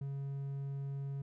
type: tone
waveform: triangle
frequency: 138.59 Hz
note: C#3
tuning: in tune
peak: -35 dBFS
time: 0.01-1.22 s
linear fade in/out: 5 ms
effects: none